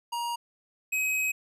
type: tone pair in turn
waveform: square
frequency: 946 / 2537 Hz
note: A#5 / D#7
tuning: +25 / +33 cents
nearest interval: octave + perfect fourth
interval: 1708 cents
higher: second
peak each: -30 / -26 dBFS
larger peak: second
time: 0.12-0.36 / 0.92-1.32 s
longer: second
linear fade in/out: 10 ms
effects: resampled to 32000 Hz